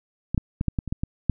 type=clicks; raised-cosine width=5 ms; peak=-12 / -8 / -12 / -9 / -12 / -20 / -13 / -13 / -7 dBFS; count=9; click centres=0.346 / 0.378 / 0.611 / 0.683 / 0.788 / 0.877 / 0.925 / 1.035 / 1.297 s; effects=none